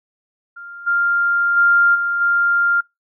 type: tone with level steps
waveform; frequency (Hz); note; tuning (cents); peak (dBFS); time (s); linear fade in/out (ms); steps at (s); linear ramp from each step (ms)
sine; 1396.9; F6; 0; -32 / -14 / -10 / -17 / -13; 0.56-2.81; 10; 0.86 / 1.56 / 1.94 / 2.2; 20
effects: noise-tail reverb RT60 0.2 s tail -26 dB re dry